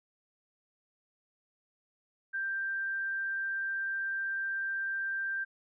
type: tone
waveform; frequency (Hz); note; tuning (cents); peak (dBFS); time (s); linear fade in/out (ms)
sine; 1577; G6; +10; -31; 2.33-5.45; 20
effects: none